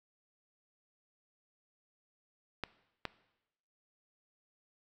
clicks, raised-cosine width 0.3 ms, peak -19 dBFS, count 2, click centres 2.637 / 3.053 s, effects noise-tail reverb RT60 0.9 s tail -18 dB re dry

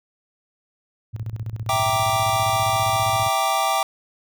sine tone with tremolo, 110 Hz, A2, in tune, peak -24 dBFS, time 1.13-3.29 s, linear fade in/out 20 ms, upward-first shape square, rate 15 Hz, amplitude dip 75%
square chord, E half-diminished seventh, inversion none, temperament equal, 659.3 / 784 / 932.3 / 1174.7 Hz, E5 / G5 / Bb5 / D6, 0 / 0 / 0 / 0 cents, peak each -27 / -23 / -29 / -24 dBFS, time 1.69-3.83 s, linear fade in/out 2 ms
effects none

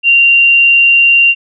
sine tone, 2769 Hz, F7, 15 cents flat, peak -4 dBFS, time 0.03-1.35 s, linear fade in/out 50 ms, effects none

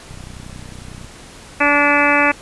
click train, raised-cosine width 5 ms, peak -23 dBFS, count 30, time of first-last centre 0.11-1.045 s, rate 31 Hz
harmonic tone, 289.4 Hz, D4, 25 cents flat, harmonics 1 / 2 / 3 / 4 / 5 / 6 / 7 / 8 / 9, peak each -20 / -20 / -20 / -20 / -20 / -20 / -20 / -20 / -20 dBFS, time 1.6-2.32 s, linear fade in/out 10 ms
effects pink hiss -39 dBFS RMS until 2.41 s + resampled to 24000 Hz

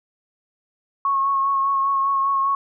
sine tone with vibrato, 1096 Hz, C#6, 20 cents flat, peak -17 dBFS, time 1.05-2.55 s, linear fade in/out 2 ms, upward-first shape sine, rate 5 Hz, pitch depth 21 cents each way, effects none

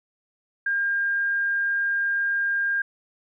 sine tone, 1607 Hz, G6, 43 cents sharp, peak -21 dBFS, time 0.66-2.82 s, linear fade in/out 5 ms, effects none

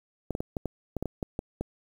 clicks, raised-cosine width 2 ms, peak -17 dBFS, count 11, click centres 0.307 / 0.351 / 0.405 / 0.568 / 0.657 / 0.967 / 1.026 / 1.057 / 1.228 / 1.391 / 1.61 s, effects 8-bit

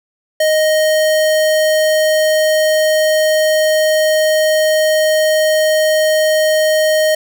square tone, 622.3 Hz, D#5, in tune, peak -11 dBFS, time 0.4-7.15 s, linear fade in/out 5 ms, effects none

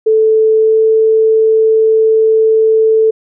sine tone with pitch glide, 438.8 to 441.3 Hz, A4 to A4, -5 to +5 cents, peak -6 dBFS, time 0.06-3.11 s, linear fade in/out 10 ms, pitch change +10 cents, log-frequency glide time 0.57-0.8 s, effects none

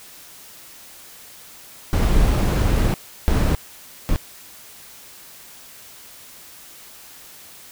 brown noise bursts at uneven times, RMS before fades -17 dBFS, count 3, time 1.93-2.94 / 3.28-3.55 / 4.09-4.16 s, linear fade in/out 0 ms, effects white hiss -43 dBFS RMS until 7.71 s

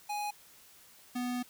square tone pair in turn, 830.6 / 246.9 Hz, G#5 / B3, 0 / 0 cents, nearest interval octave + major sixth, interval 2100 cents, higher first, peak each -34 / -33 dBFS, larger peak second, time 0.09-0.31 / 1.15-1.43 s, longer second, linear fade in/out 10 ms, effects white hiss -58 dBFS RMS until 1.49 s

